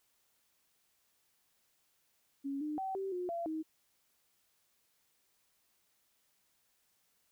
sine tone with pitch steps, 277 / 301.9 / 766 / 387.1 / 359.2 / 680 / 315.8 Hz, C#4 / D4 / G5 / G4 / F4 / F5 / D#4, -1 / +48 / -40 / -22 / +49 / -46 / +26 cents, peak -35 dBFS, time 2.44-3.63 s, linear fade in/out 20 ms, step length 170 ms, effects white hiss -75 dBFS RMS until 7.31 s

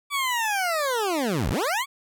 20% pulse linear two-way sweep, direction down then up, 1160 to 43.65 to 1160 Hz, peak -18 dBFS, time 0.1-1.86 s, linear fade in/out 50 ms, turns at 1.5 s, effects none

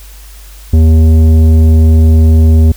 triangle tone with tanh clipping, 79.8 Hz, D#2, 44 cents sharp, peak -4 dBFS, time 0.73-2.72 s, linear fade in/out 5 ms, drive 15 dB, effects added 50 Hz sine -30 dBFS peak until 2.76 s + white hiss -38 dBFS RMS until 2.76 s

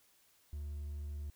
triangle tone with hard clipping, 73.42 Hz, D2, in tune, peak -40 dBFS, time 0.53-1.3 s, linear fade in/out 0 ms, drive 5 dB, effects white hiss -69 dBFS RMS until 1.35 s

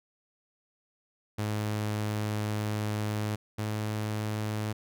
sawtooth tone pair in turn, 106 / 106.98 Hz, G#2 / A2, +36 / -48 cents, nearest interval unison, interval 16 cents, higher second, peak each -25 / -26 dBFS, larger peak first, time 1.38-3.36 / 3.58-4.73 s, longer first, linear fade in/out 10 ms, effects none

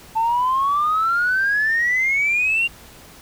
sine exponential sweep, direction up, 880 to 2800 Hz, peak -15 dBFS, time 0.15-2.68 s, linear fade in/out 20 ms, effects tanh soft clip ceiling -12 dBFS + pink hiss -44 dBFS RMS until 3.21 s

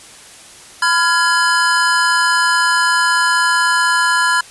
square chord, F diminished, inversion second, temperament just, 1005.8 / 1396.9 / 1676.3 Hz, Cb6 / F6 / Ab6, +31 / 0 / +16 cents, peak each -17 dBFS, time 0.82-4.41 s, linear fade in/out 5 ms, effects white hiss -39 dBFS RMS until 4.5 s + resampled to 24000 Hz

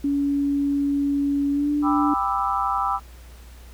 sine tone with pitch glide, 282.8 to 293.3 Hz, C#4 to D4, +35 to -2 cents, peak -19 dBFS, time 0.04-2.14 s, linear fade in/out 5 ms, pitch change +63 cents, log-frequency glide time 1.52-1.71 s
sine chord, E minor seventh, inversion first, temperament just, 791.1 / 988.9 / 1186.7 / 1318.5 Hz, G5 / B5 / D6 / E6, +16 / +2 / +18 / 0 cents, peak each -26 dBFS, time 1.82-3 s, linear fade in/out 50 ms
effects added 60 Hz sine -41 dBFS peak until 3.73 s + pink hiss -51 dBFS RMS until 3.73 s

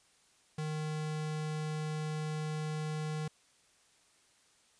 square tone, 154.2 Hz, D#3, 15 cents flat, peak -35 dBFS, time 0.58-3.28 s, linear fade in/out 5 ms, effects white hiss -67 dBFS RMS until 4.79 s + resampled to 22050 Hz

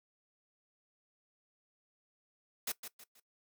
white noise with echo, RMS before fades -36 dBFS, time 2.67-2.72 s, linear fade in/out 5 ms, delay 160 ms, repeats 3, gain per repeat -9 dB, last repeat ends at 3.2 s, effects noise-tail reverb RT60 0.1 s tail -18 dB re dry + high-pass 200 Hz 12 dB/octave

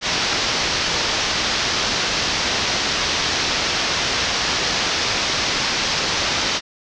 white low-pass noise, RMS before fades -21 dBFS, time 0.01-6.61 s, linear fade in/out 50 ms, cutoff 5900 Hz, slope 48 dB/octave, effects none

